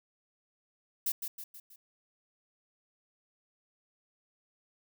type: noise with echo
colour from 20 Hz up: violet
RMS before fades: -31 dBFS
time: 1.06-1.12 s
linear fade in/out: 5 ms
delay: 160 ms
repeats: 4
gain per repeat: -6 dB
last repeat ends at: 1.76 s
effects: none